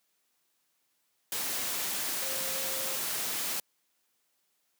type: tone in noise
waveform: sine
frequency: 532 Hz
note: C5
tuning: 29 cents sharp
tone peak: -42 dBFS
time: 2.22-2.96 s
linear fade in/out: 2 ms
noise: white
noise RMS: -33 dBFS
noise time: 1.32-3.6 s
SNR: -12 dB
effects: white hiss -75 dBFS RMS until 4.79 s + high-pass 150 Hz 12 dB/octave